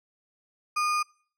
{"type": "tone with sample-and-hold", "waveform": "sine", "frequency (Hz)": 1218, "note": "D#6", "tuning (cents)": -37, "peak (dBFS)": -23, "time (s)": [0.76, 1.03], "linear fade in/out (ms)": 10, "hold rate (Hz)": 3675, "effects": ["noise-tail reverb RT60 0.5 s tail -25 dB re dry", "low-pass 8000 Hz 12 dB/octave"]}